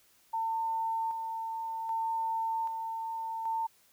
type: tone with tremolo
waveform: sine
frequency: 901 Hz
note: A5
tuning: 41 cents sharp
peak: -29 dBFS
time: 0.33-3.67 s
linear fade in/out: 10 ms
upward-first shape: square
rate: 0.64 Hz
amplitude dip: 40%
effects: white hiss -65 dBFS RMS until 3.92 s